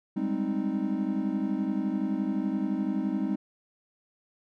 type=chord; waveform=triangle; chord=Ab major seventh; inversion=third; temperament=equal; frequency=196 / 207.7 / 261.6 / 311.1 Hz; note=G3 / Ab3 / C4 / Eb4; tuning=0 / 0 / 0 / 0 cents; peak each=-30 dBFS; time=0.16-3.36 s; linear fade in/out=10 ms; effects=none